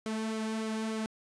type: tone with flanger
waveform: sawtooth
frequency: 220 Hz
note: A3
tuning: in tune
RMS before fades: -34 dBFS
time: 0.06-1.06 s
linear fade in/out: 0 ms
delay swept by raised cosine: 1.1 to 3.1 ms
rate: 3.4 Hz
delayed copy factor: -0.5
effects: resampled to 22050 Hz + 9-bit